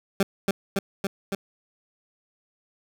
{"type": "tone with echo", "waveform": "20% pulse", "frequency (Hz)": 196, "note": "G3", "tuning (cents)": 0, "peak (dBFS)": -13, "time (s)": [0.2, 0.23], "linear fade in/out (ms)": 2, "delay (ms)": 280, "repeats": 4, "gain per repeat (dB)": -2, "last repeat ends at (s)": 1.35, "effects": []}